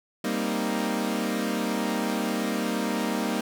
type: chord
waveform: sawtooth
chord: C minor seventh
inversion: second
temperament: equal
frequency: 196 / 233.1 / 261.6 / 311.1 Hz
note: G3 / Bb3 / C4 / Eb4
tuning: 0 / 0 / 0 / 0 cents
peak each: -27 / -25 / -30 / -28 dBFS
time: 0.24-3.41 s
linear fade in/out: 5 ms
effects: none